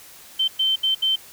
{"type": "tone bursts at uneven times", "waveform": "sine", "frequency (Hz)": 3100, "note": "G7", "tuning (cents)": -20, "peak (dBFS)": -17, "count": 4, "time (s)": [[0.39, 0.48], [0.59, 0.76], [0.83, 0.95], [1.02, 1.16]], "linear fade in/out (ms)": 10, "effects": ["white hiss -45 dBFS RMS until 1.32 s"]}